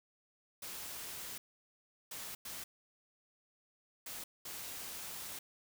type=noise bursts at uneven times; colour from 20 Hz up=white; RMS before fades=-45 dBFS; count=5; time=0.62-1.38 / 2.11-2.35 / 2.45-2.64 / 4.06-4.24 / 4.45-5.39 s; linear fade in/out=5 ms; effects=none